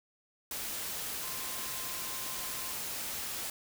sine tone in noise, 1046.5 Hz, C6, in tune, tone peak -49 dBFS, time 1.23-2.72 s, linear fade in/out 2 ms, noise white, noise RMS -38 dBFS, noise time 0.51-3.5 s, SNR -14 dB, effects none

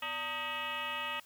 sine tone with frequency modulation, 1914 Hz, A#6, 45 cents sharp, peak -34 dBFS, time 0.02-1.2 s, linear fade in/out 5 ms, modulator 333 Hz, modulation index 3.5, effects white hiss -60 dBFS RMS until 1.25 s

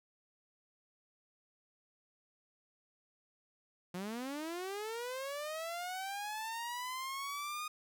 sawtooth linear sweep, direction up, 173.3 to 1237 Hz, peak -35 dBFS, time 3.94-7.68 s, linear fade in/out 5 ms, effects none

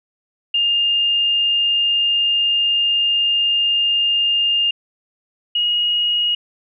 sine tone pair in turn, 2816 / 2882 Hz, F7 / F#7, +14 / -46 cents, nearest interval unison, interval 40 cents, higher second, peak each -14 / -15 dBFS, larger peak first, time 0.54-4.71 / 5.55-6.35 s, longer first, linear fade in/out 5 ms, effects none

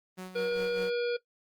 sawtooth tone with tremolo, 185 Hz, F#3, in tune, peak -33 dBFS, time 0.17-0.91 s, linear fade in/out 20 ms, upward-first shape sine, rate 5 Hz, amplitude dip 65%
harmonic tone, 479.6 Hz, A#4, 49 cents sharp, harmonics 1 / 3 / 5 / 7 / 9 / 10, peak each -28 / -38 / -42 / -45 / -47 / -48 dBFS, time 0.35-1.17 s, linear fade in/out 10 ms
effects noise-tail reverb RT60 0.1 s tail -17 dB re dry + Opus 32 kbps

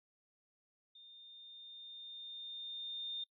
sine tone with level ramp, 3630 Hz, A#7, 47 cents flat, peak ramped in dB -55 to -38 dBFS, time 0.95-3.24 s, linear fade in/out 5 ms, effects noise-tail reverb RT60 0.1 s tail -23 dB re dry

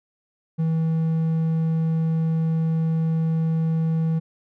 triangle tone, 161.7 Hz, E3, 33 cents flat, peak -17 dBFS, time 0.58-4.2 s, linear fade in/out 20 ms, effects none

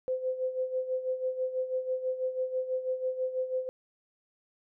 sine tone with tremolo, 514 Hz, C5, 31 cents flat, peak -26 dBFS, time 0.08-3.69 s, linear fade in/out 0 ms, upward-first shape sine, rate 6.1 Hz, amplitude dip 70%, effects none

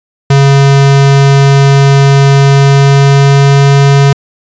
square tone with pitch glide, 138.59 to 139.55 Hz, C#3 to C#3, 0 to +12 cents, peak -3 dBFS, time 0.3-4.13 s, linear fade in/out 5 ms, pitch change +12 cents, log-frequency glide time 2.4-3.73 s, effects resampled to 16000 Hz

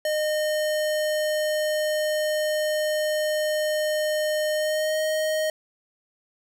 square tone with pitch glide, 612 to 623.1 Hz, D#5 to D#5, -29 to +2 cents, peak -23 dBFS, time 0.05-5.5 s, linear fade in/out 2 ms, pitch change +31 cents, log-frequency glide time 4.53-4.99 s, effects none

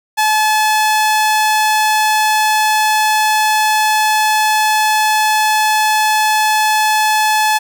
sawtooth tone, 860 Hz, A5, 40 cents flat, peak -7 dBFS, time 0.17-7.59 s, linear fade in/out 20 ms, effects none

